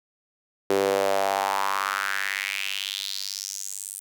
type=tone with high-pass filter sweep; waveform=sawtooth; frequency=98 Hz; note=G2; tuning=in tune; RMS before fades=-27 dBFS; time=0.7-4 s; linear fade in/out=0 ms; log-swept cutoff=400 to 9500 Hz; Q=3.9; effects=none